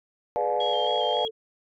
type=chord; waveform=sine; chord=B diminished seventh; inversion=none; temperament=just; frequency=493.9 / 592.7 / 711.2 / 853.4 Hz; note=B4 / D5 / F5 / Ab5; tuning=0 / +16 / +31 / +47 cents; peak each=-28 dBFS; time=0.36-1.25 s; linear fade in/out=0 ms
type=tone with pitch glide; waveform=sine; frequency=417 to 444.4 Hz; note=G#4 to A4; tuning=+7 to +17 cents; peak=-31 dBFS; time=0.37-1.31 s; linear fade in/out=20 ms; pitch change=+110 cents; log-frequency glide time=0.59-1.13 s
type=tone with vibrato; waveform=sine; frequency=3249 Hz; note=G#7; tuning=39 cents flat; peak=-28 dBFS; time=0.6-1.28 s; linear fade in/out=5 ms; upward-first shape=square; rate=3.7 Hz; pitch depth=27 cents each way
effects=tanh soft clip ceiling -14 dBFS